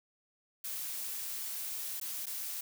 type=noise with dropouts; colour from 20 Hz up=blue; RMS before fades=-39 dBFS; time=0.64-2.61 s; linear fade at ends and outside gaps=5 ms; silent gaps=2-2.012 / 2.258-2.266 s; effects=none